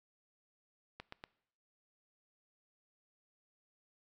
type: clicks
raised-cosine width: 0.3 ms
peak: -29 dBFS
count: 3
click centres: 1 / 1.124 / 1.239 s
effects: noise-tail reverb RT60 0.7 s tail -21 dB re dry